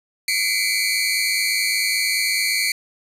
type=tone cluster; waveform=sawtooth; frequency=2041 / 2232 / 2341 / 4379 Hz; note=C7 / C#7 / D7 / C#8; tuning=-44 / +11 / -6 / -22 cents; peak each=-21 dBFS; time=0.28-2.72 s; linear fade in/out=2 ms; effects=resampled to 32000 Hz + 8-bit